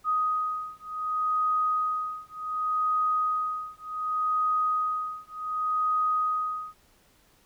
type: beating tone pair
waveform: sine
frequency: 1250 / 1250.67 Hz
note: D#6 / D#6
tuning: +8 / +9 cents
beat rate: 0.67 Hz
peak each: -28 dBFS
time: 0.04-6.75 s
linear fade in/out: 50 ms
effects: pink hiss -62 dBFS RMS until 7.45 s